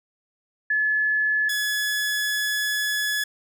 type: tone pair in turn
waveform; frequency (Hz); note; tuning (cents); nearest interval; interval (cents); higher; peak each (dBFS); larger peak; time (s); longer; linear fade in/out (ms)
sine / sawtooth; 1717 / 1701.2; A6 / G#6; -43 / +41; unison; 16; first; -19; neither; 0.7-1.49 / 1.49-3.24; second; 5
effects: none